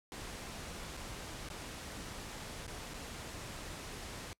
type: noise with dropouts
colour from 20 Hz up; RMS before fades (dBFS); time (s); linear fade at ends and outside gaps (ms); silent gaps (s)
pink; -45; 0.12-4.33; 0; 0.969-0.973 / 1.488-1.501 / 2.666-2.678 / 2.937-2.942
effects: noise-tail reverb RT60 0.1 s tail -25 dB re dry + low-pass 10000 Hz 12 dB/octave